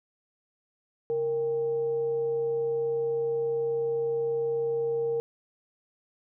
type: tone with frequency modulation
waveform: sine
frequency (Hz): 464.1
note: A#4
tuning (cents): -8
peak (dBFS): -25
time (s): 1.1-5.2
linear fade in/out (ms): 0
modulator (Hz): 329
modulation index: 0.21
effects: none